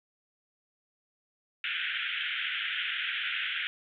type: band-pass noise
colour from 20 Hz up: white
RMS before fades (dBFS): -33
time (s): 1.64-3.67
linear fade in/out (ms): 0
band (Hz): 1400 to 3400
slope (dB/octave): 96
effects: none